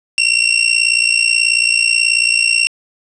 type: tone with amplitude modulation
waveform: sawtooth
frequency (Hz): 2735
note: F7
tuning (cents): -37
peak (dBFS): -4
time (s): 0.18-2.67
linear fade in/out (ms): 0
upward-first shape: sine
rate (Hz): 58.4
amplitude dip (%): 80
effects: resampled to 22050 Hz + 7-bit